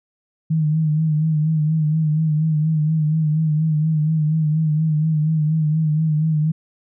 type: tone with vibrato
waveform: sine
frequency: 155.56 Hz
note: D#3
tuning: in tune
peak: -15 dBFS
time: 0.5-6.52 s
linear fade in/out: 10 ms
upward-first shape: sine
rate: 4.2 Hz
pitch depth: 52 cents each way
effects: none